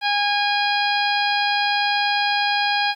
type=harmonic tone; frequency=819 Hz; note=G#5; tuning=24 cents flat; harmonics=1 / 2 / 3 / 4 / 5 / 6; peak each=-21 / -24 / -26 / -27 / -28 / -29 dBFS; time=0.01-2.95 s; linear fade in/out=50 ms; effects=9-bit